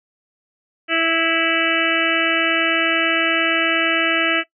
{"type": "harmonic tone", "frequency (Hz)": 328.8, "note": "E4", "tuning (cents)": -4, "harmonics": [1, 2, 4, 5, 6, 7, 8, 9], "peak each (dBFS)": [-24, -24, -24, -24, -24, -24, -24, -24], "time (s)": [0.88, 4.44], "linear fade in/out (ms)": 50, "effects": ["noise-tail reverb RT60 0.1 s tail -18 dB re dry"]}